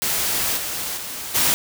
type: noise with level steps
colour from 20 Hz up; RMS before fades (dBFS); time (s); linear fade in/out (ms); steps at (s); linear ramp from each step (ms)
white; -22 / -27 / -31 / -18; 0.02-1.54; 0; 0.56 / 0.96 / 1.34; 20
effects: none